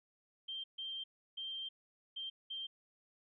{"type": "tone bursts at uneven times", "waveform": "sine", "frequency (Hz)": 3157, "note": "G7", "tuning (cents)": 12, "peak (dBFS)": -40, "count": 5, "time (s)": [[0.48, 0.64], [0.78, 1.04], [1.37, 1.69], [2.16, 2.3], [2.5, 2.67]], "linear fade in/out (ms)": 10, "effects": []}